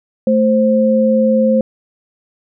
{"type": "tone pair together", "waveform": "sine", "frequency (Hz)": [220, 525.1], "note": ["A3", "C5"], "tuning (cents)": [0, 6], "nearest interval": "octave + minor third", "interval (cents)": 1506, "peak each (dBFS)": -12, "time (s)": [0.27, 1.61], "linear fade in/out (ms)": 2, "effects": []}